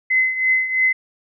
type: tone with tremolo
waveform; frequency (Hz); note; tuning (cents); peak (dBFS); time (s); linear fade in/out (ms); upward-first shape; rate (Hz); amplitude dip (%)
sine; 2044; C7; -41; -12; 0.1-0.93; 10; triangle; 3; 75
effects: none